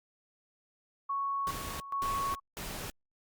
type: tone with tremolo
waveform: sine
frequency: 1108.7 Hz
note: C#6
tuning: in tune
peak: -30 dBFS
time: 1.09-2.4 s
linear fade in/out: 10 ms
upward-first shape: square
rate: 1.2 Hz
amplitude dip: 75%
type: noise bursts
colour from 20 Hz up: pink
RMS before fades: -40 dBFS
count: 3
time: 1.47-2.9 s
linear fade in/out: 0 ms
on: 330 ms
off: 220 ms
effects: Opus 48 kbps